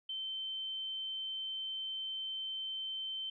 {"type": "tone", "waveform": "sine", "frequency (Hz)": 3095, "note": "G7", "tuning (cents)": -23, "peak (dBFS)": -37, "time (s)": [0.09, 3.3], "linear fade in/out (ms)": 5, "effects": []}